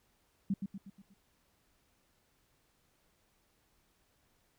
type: tone with echo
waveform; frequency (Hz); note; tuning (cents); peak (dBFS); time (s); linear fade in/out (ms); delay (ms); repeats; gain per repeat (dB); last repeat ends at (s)
sine; 196; G3; 0; -28; 0.5-0.54; 5; 120; 5; -6; 1.14
effects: pink hiss -73 dBFS RMS until 4.58 s